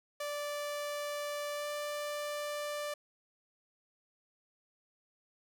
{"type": "tone with pitch glide", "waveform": "sawtooth", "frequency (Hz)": [585, 589.1], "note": ["D5", "D5"], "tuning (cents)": [-7, 5], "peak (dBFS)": -32, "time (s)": [0.2, 2.94], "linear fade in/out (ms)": 5, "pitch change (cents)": 12, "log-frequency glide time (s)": [1.55, 1.67], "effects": []}